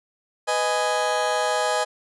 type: chord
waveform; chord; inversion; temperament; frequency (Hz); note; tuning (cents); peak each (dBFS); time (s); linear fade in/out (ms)
30% pulse; G# minor; first; just; 498.4 / 623 / 830.6; B4 / D#5 / G#5; +16 / +2 / 0; -24 / -22 / -22; 0.47-1.85; 20
effects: resampled to 24000 Hz